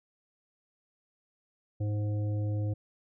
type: harmonic tone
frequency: 104.6 Hz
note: G#2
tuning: 13 cents sharp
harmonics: 1 / 3 / 5 / 7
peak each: -28 / -40 / -43 / -54 dBFS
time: 1.8-2.74 s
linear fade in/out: 10 ms
effects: none